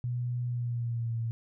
sine tone with pitch glide, 122.3 to 114.77 Hz, B2 to A#2, -16 to -27 cents, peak -29 dBFS, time 0.04-1.31 s, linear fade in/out 0 ms, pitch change -111 cents, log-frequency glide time 0.46-1.18 s, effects none

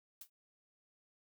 blue noise with exponential decay, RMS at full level -44 dBFS, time 0.21-0.3 s, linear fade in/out 5 ms, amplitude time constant 18 ms, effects none

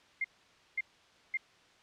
sine tone bursts, 2112 Hz, C7, 16 cents sharp, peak -29 dBFS, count 3, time 0.21-1.372 s, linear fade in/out 5 ms, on 34 ms, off 530 ms, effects white hiss -62 dBFS RMS until 1.82 s + low-pass 4000 Hz 12 dB/octave

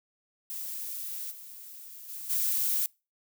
violet noise with level steps, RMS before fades -37 / -46 / -40 / -28 dBFS, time 0.5-2.86 s, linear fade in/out 0 ms, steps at 1.3 / 2.08 / 2.29 s, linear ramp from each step 20 ms, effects noise-tail reverb RT60 0.3 s tail -26 dB re dry

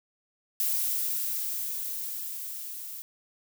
violet noise with level ramp, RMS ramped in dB -27 to -40 dBFS, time 0.6-3.02 s, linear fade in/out 0 ms, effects none

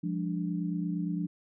sine chord, D diminished, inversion first, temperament equal with one note detuned, 174.61 / 203.4 / 293.7 Hz, F3 / Ab3 / D4, 0 / -36 / 0 cents, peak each -31 / -37 / -35 dBFS, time 0.03-1.27 s, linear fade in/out 10 ms, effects none

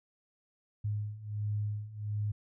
sine beating tone pair, 103.83 / 105.23 Hz, G#2 / G#2, 0 / +23 cents, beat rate 1.4 Hz, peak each -37 / -34 dBFS, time 0.84-2.32 s, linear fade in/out 10 ms, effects none

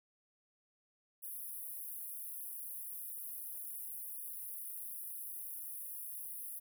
pink high-pass noise, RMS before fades -45 dBFS, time 1.22-6.6 s, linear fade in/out 20 ms, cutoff 10000 Hz, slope 96 dB/octave, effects none

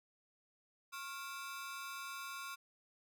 sawtooth ring-modulated tone, 1243 Hz, D#6, 2 cents flat, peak -37 dBFS, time 0.92-2.56 s, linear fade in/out 20 ms, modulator 154 Hz, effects none

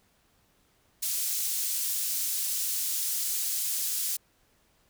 pink high-pass noise, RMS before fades -30 dBFS, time 1.02-4.17 s, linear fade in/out 10 ms, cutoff 6900 Hz, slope 12 dB/octave, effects pink hiss -67 dBFS RMS until 4.89 s

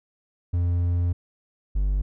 triangle tone pair in turn, 87.31 / 49 Hz, F2 / G1, 0 / 0 cents, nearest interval minor seventh, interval 1000 cents, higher first, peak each -18 dBFS, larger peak neither, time 0.53-1.13 / 1.75-2.02 s, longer first, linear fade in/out 10 ms, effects none

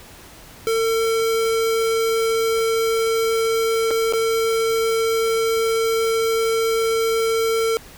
square tone with dropouts, 451.3 Hz, A4, 44 cents sharp, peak -18 dBFS, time 0.67-7.77 s, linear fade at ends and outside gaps 0 ms, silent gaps 3.907-3.911 / 4.125-4.135 s, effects pink hiss -43 dBFS RMS until 7.97 s

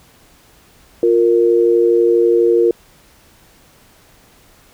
sine tone pair together, 351.8 / 464 Hz, F4 / A#4, +13 / -8 cents, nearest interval perfect fourth, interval 479 cents, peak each -12 dBFS, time 1.03-2.71 s, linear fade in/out 2 ms, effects pink hiss -49 dBFS RMS until 4.73 s

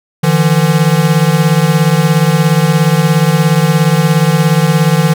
square beating tone pair, 151.2 / 168.2 Hz, D#3 / E3, -49 / +35 cents, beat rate 17 Hz, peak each -11 dBFS, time 0.23-5.14 s, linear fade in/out 10 ms, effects none

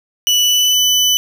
30% pulse tone with pitch glide, 2960 to 3000 Hz, F#7 to F#7, 0 to +23 cents, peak -8 dBFS, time 0.27-1.17 s, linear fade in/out 0 ms, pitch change +23 cents, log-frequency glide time 0.4-0.78 s, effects none

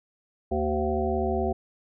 harmonic tone with a mistuned harmonic, 76 Hz, D#2, 40 cents flat, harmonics 1 / 3 / 5 / 7 / 9 / 10, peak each -30 / -31 / -28 / -34 / -30 / -34 dBFS, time 0.51-1.53 s, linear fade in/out 10 ms, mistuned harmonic 7, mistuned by -45 cents, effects none

